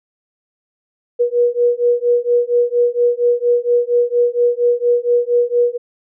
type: beating tone pair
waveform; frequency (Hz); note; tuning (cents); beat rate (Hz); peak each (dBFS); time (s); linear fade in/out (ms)
sine; 480 / 484.3; B4 / B4; -49 / -34; 4.3; -15; 1.19-5.78; 20
effects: none